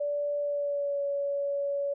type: tone with pitch glide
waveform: sine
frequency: 580 to 564.8 Hz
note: D5 to C#5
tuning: -22 to +32 cents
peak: -27 dBFS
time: 0-1.94 s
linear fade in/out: 10 ms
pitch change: -46 cents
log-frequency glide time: 0.4-1.02 s
effects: none